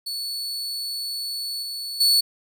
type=tone with level steps; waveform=40% pulse; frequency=4435 Hz; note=C#8; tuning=in tune; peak=-26 / -28 / -14 dBFS; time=0.06-2.21 s; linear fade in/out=10 ms; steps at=1.62 / 2 s; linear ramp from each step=10 ms; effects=none